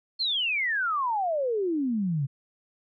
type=exponential sweep; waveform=sine; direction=down; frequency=4349 to 130.81 Hz; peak=-24 dBFS; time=0.19-2.27 s; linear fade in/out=20 ms; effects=none